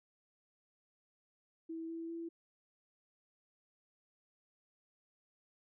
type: tone with pitch steps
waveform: sine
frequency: 326.6 / 330.2 / 333.8 Hz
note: E4 / E4 / E4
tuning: -16 / +3 / +22 cents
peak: -40 dBFS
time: 1.69-2.29 s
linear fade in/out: 10 ms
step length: 200 ms
effects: none